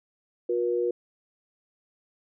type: tone pair together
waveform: sine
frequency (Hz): 359.4 / 479.7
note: F4 / A#4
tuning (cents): +50 / +50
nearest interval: perfect fourth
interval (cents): 500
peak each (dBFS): -26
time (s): 0.49-0.91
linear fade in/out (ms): 5
effects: none